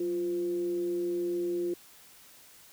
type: tone with frequency modulation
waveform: sine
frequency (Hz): 349.2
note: F4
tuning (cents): 0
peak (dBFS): -28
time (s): 0-1.74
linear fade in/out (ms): 5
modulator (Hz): 162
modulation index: 0.26
effects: white hiss -55 dBFS RMS until 2.72 s